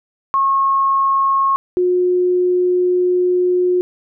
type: tone pair in turn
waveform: sine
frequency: 1088 / 360.6 Hz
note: C#6 / F#4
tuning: -33 / -45 cents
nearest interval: octave + perfect fifth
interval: 1912 cents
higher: first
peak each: -12 dBFS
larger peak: neither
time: 0.34-1.56 / 1.77-3.81 s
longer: second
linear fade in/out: 0 ms
effects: none